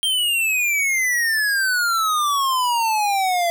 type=exponential sweep; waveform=square; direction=down; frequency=3186 to 676 Hz; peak=-18 dBFS; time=0.03-3.5 s; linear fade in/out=0 ms; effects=none